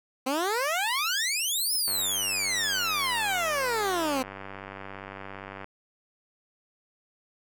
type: exponential two-way sweep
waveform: 15% pulse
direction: up then down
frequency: 252.6 to 5320 to 252.6 Hz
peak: -19 dBFS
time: 0.26-4.23 s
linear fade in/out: 10 ms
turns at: 1.74 s
type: click train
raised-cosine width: 0.5 ms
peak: -24 dBFS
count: 368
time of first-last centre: 1.88-5.644 s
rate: 97.5 Hz
effects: none